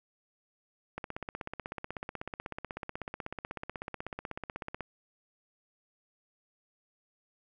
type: click train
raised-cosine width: 0.5 ms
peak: -22 dBFS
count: 63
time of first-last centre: 0.98-4.807 s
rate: 16.2 Hz
effects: none